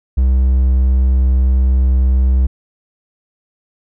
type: tone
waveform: triangle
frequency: 64.4 Hz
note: C2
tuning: 27 cents flat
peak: -7 dBFS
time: 0.17-2.47 s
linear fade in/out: 10 ms
effects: none